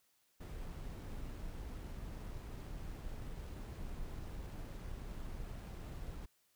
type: noise with sample-and-hold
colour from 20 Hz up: brown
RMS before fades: -45 dBFS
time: 0.4-6.26 s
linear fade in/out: 10 ms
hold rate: 11025 Hz
effects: white hiss -75 dBFS RMS until 6.55 s